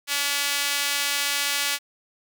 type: tone with high-pass filter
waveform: sawtooth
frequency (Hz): 285.1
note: C#4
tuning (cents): +49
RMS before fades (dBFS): -25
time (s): 0.07-1.79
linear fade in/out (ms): 50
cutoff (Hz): 2300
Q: 0.8
effects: none